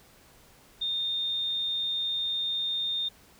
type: tone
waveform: sine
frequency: 3644 Hz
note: A#7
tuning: 40 cents flat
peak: -27 dBFS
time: 0.81-3.09 s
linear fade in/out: 10 ms
effects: pink hiss -57 dBFS RMS until 3.39 s